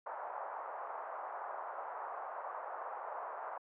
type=band-pass noise; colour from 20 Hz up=pink; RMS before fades=-43 dBFS; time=0.06-3.58 s; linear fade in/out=5 ms; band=650 to 1200 Hz; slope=24 dB/octave; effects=high-pass 400 Hz 12 dB/octave + low-pass 2000 Hz 12 dB/octave